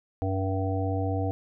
harmonic tone, 95.7 Hz, G2, 41 cents flat, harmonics 1 / 3 / 5 / 7 / 8, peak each -27 / -32 / -34 / -35 / -36 dBFS, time 0.22-1.31 s, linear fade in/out 0 ms, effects none

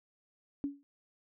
sine tone with exponential decay, 282.3 Hz, C#4, 32 cents sharp, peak -28 dBFS, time 0.64-0.83 s, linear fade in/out 0 ms, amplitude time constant 41 ms, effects none

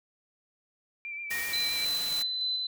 sine tone with vibrato, 2349 Hz, D7, in tune, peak -35 dBFS, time 1.05-1.85 s, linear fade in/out 0 ms, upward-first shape sine, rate 7.7 Hz, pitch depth 31 cents each way
white noise, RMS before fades -37 dBFS, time 1.3-2.23 s, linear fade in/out 10 ms
sine tone with exponential decay, 1864.7 Hz, A#6, in tune, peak -30 dBFS, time 1.31-2.42 s, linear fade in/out 2 ms, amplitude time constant 240 ms
sine tone with tremolo, 4027 Hz, B7, 33 cents sharp, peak -27 dBFS, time 1.53-2.67 s, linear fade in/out 5 ms, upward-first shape square, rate 3.4 Hz, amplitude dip 25%
effects none

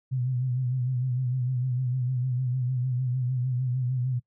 sine tone with vibrato, 126.6 Hz, B2, 43 cents sharp, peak -24 dBFS, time 0.11-4.2 s, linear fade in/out 20 ms, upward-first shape sine, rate 6.6 Hz, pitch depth 63 cents each way, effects noise-tail reverb RT60 0.1 s tail -23 dB re dry

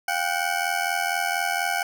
20% pulse ring-modulated tone, 749 Hz, F#5, 21 cents sharp, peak -15 dBFS, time 0.08-1.83 s, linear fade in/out 2 ms, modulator 42.1 Hz, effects none

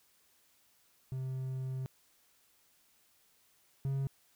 triangle tone pair in turn, 130.81 / 136.28 Hz, C3 / C#3, 0 / -29 cents, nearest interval minor second, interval 71 cents, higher second, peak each -33 / -29 dBFS, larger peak second, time 1.12-1.86 / 3.85-4.07 s, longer first, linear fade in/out 0 ms, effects white hiss -69 dBFS RMS until 4.35 s

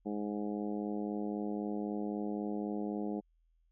harmonic tone, 103.83 Hz, G#2, in tune, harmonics 2 / 3 / 4 / 5 / 6 / 7 / 8, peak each -37 / -39 / -42 / -46 / -51 / -47 / -53 dBFS, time 0.05-3.21 s, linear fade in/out 20 ms, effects added 41 Hz sine -68 dBFS peak until 3.71 s

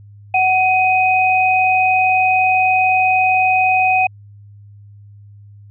sine tone pair together, 745.6 / 2508 Hz, F#5 / D#7, +13 / +13 cents, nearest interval octave + major sixth, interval 2100 cents, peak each -13 / -15 dBFS, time 0.34-4.07 s, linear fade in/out 5 ms, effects added 102 Hz sine -38 dBFS peak until 5.7 s

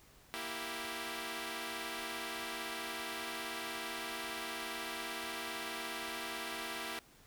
5% pulse chord, E diminished, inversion second, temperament equal, 233.1 / 329.6 / 392 Hz, Bb3 / E4 / G4, 0 / 0 / 0 cents, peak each -34 / -31 / -33 dBFS, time 0.34-6.99 s, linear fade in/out 0 ms, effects pink hiss -62 dBFS RMS until 7.26 s

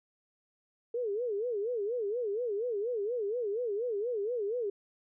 sine tone with vibrato, 445.1 Hz, A4, 20 cents sharp, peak -30 dBFS, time 0.94-4.7 s, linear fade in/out 5 ms, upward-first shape sine, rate 4.2 Hz, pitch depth 200 cents each way, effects none

